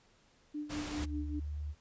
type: tone with tremolo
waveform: sine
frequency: 297.9 Hz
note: D4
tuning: 25 cents sharp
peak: -35 dBFS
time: 0.54-1.4 s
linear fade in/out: 10 ms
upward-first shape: sine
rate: 5.1 Hz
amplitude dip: 70%
type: noise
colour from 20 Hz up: pink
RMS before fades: -42 dBFS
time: 0.69-1.06 s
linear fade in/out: 20 ms
type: tone with pitch glide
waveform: sine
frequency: 73.42 to 74.19 Hz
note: D2 to D2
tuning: 0 to +18 cents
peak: -36 dBFS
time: 0.95-1.75 s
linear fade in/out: 50 ms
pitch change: +18 cents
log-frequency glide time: 1.05-1.49 s
effects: pink hiss -67 dBFS RMS until 1.8 s + resampled to 16000 Hz